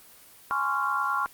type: chord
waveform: sine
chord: Db major seventh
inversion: second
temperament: just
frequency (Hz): 831.5 / 1039.4 / 1108.7 / 1385.9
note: Ab5 / C6 / Db6 / F6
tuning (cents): +2 / -12 / 0 / -14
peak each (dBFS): -33 / -31 / -28 / -28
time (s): 0.51-1.26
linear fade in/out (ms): 0
effects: white hiss -52 dBFS RMS until 1.33 s + Opus 24 kbps